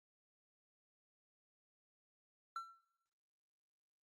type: tone with exponential decay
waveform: triangle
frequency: 1348 Hz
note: E6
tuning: 38 cents sharp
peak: -36 dBFS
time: 2.56-2.79 s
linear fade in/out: 2 ms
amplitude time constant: 48 ms
effects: noise-tail reverb RT60 1.0 s tail -20 dB re dry + Opus 48 kbps